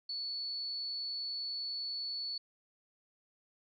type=tone; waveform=sine; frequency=4435 Hz; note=C#8; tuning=in tune; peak=-36 dBFS; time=0.09-2.38 s; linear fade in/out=5 ms; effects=none